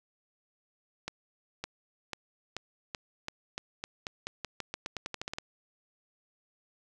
accelerating click train, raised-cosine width 0.2 ms, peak -18 dBFS, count 21, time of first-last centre 1.08-5.385 s, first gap 560 ms, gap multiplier 0.88, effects none

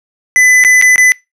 square tone with dropouts, 2005 Hz, B6, 26 cents sharp, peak -5 dBFS, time 0.36-1.12 s, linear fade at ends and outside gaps 0 ms, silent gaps 0.639-0.648 / 0.814-0.823 / 0.959-0.98 s, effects noise-tail reverb RT60 0.2 s tail -22 dB re dry + low-pass 10000 Hz 12 dB/octave

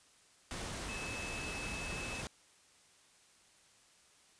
sine tone in noise, 2600 Hz, E7, 24 cents flat, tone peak -43 dBFS, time 0.89-2.21 s, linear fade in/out 0 ms, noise pink, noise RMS -42 dBFS, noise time 0.51-2.27 s, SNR -4 dB, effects white hiss -65 dBFS RMS until 4.39 s + resampled to 22050 Hz

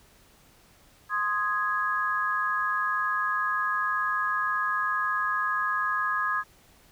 sine chord, Ab major, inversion first, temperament equal, 1046.5 / 1244.5 / 1661.2 Hz, C6 / Eb6 / Ab6, 0 / 0 / 0 cents, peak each -31 / -28 / -28 dBFS, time 1.09-6.44 s, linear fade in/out 50 ms, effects pink hiss -58 dBFS RMS until 6.91 s

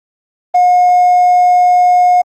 triangle tone with hard clipping, 719 Hz, F#5, 50 cents flat, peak -5 dBFS, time 0.54-2.22 s, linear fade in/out 10 ms, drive 2 dB, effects Opus 24 kbps

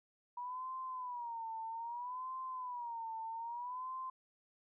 sine tone with vibrato, 965 Hz, B5, 40 cents flat, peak -40 dBFS, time 0.37-4.1 s, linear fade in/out 5 ms, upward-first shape sine, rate 0.62 Hz, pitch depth 130 cents each way, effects none

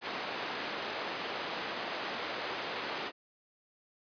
pink band-pass noise, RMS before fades -38 dBFS, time 0.01-3.12 s, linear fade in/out 50 ms, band 390 to 4100 Hz, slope 12 dB/octave, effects resampled to 11025 Hz

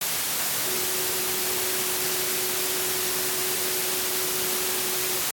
sine tone in noise, 370 Hz, F#4, in tune, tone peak -35 dBFS, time 0.66-5.21 s, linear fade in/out 5 ms, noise white, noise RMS -26 dBFS, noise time 0.01-5.31 s, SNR -12 dB, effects high-pass 100 Hz 12 dB/octave + AAC 64 kbps

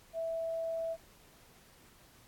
sine tone, 657 Hz, E5, 6 cents flat, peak -33 dBFS, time 0.13-0.97 s, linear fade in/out 50 ms, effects pink hiss -61 dBFS RMS until 2.27 s + AAC 64 kbps

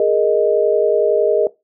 sine chord, Ab suspended second, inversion none, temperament equal, 415.3 / 466.2 / 622.3 Hz, Ab4 / Bb4 / Eb5, 0 / 0 / 0 cents, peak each -16 dBFS, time 0-1.47 s, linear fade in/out 2 ms, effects noise-tail reverb RT60 0.2 s tail -19 dB re dry

